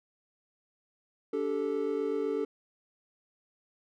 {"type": "chord", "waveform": "triangle", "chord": "D suspended fourth", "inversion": "none", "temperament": "equal with one note detuned", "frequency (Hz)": [289, 392, 440], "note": ["D4", "G4", "A4"], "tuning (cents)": [-28, 0, 0], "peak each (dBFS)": [-33, -32, -29], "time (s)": [1.33, 2.45], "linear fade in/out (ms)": 5, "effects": []}